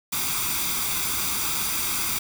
white noise with comb filter, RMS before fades -26 dBFS, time 0.12-2.19 s, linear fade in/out 10 ms, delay 0.84 ms, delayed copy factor +0.65, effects none

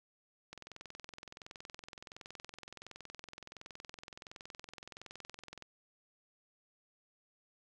click train, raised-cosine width 0.2 ms, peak -30 dBFS, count 110, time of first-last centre 0.53-5.623 s, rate 21.4 Hz, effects none

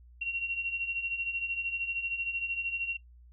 sine beating tone pair, 2733 / 2746 Hz, F7 / F7, -38 / -30 cents, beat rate 13 Hz, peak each -37 / -31 dBFS, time 0.21-2.97 s, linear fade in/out 10 ms, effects noise-tail reverb RT60 0.1 s tail -17 dB re dry + added 60 Hz sine -52 dBFS peak until 3.32 s

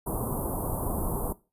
pink band-stop noise, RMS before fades -30 dBFS, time 0.06-1.33 s, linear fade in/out 10 ms, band 1100 to 10000 Hz, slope 48 dB/octave, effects noise-tail reverb RT60 0.3 s tail -19 dB re dry + resampled to 32000 Hz

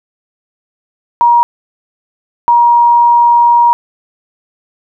sine tone bursts at uneven times, 949 Hz, A#5, 31 cents sharp, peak -4 dBFS, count 2, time 1.21-1.43 / 2.48-3.73 s, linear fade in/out 0 ms, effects none

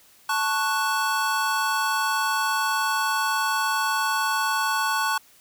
square chord, F# minor, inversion first, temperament equal, 880 / 1108.7 / 1480 Hz, A5 / C#6 / F#6, 0 / 0 / 0 cents, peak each -27 dBFS, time 0.29-5.18 s, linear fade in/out 5 ms, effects white hiss -55 dBFS RMS until 5.4 s

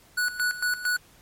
square tone with tremolo, 1473 Hz, F#6, 8 cents flat, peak -23 dBFS, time 0.17-0.97 s, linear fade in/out 10 ms, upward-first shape square, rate 4.4 Hz, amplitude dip 75%, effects pink hiss -56 dBFS RMS until 1.21 s + MP3 64 kbps

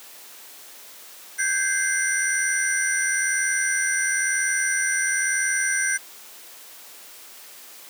sine tone cluster, 1556 / 1637 / 2077 / 5880 / 8910 Hz, G6 / G#6 / C7 / F#8 / C#9, -13 / -25 / -13 / -12 / +8 cents, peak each -25 / -29 / -28 / -28 / -26 dBFS, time 1.38-5.98 s, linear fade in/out 20 ms, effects white hiss -44 dBFS RMS until 7.89 s + high-pass 300 Hz 12 dB/octave

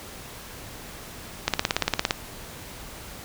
click train, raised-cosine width 0.2 ms, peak -3 dBFS, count 12, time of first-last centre 1.48-2.109 s, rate 17.5 Hz, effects pink hiss -41 dBFS RMS until 3.24 s

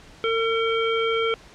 harmonic tone, 453.4 Hz, A#4, 48 cents flat, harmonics 1 / 3 / 5 / 7, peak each -22 / -27 / -29 / -30 dBFS, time 0.24-1.34 s, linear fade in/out 0 ms, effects pink hiss -48 dBFS RMS until 1.54 s + low-pass 6000 Hz 12 dB/octave

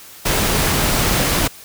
pink noise, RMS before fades -17 dBFS, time 0.25-1.48 s, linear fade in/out 10 ms, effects white hiss -40 dBFS RMS until 1.64 s

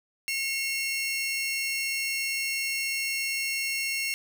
sawtooth tone pair together, 2172 / 2737 Hz, C#7 / F7, -36 / -36 cents, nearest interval major third, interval 400 cents, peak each -27 dBFS, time 0.28-4.14 s, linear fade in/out 0 ms, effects none

